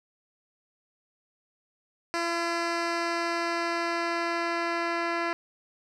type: tone with low-pass filter sweep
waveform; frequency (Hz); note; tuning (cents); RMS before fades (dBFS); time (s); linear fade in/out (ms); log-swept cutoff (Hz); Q
10% pulse; 339.1; E4; +49; -29; 2.14-5.33; 0; 6300 to 3300; 0.98
effects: none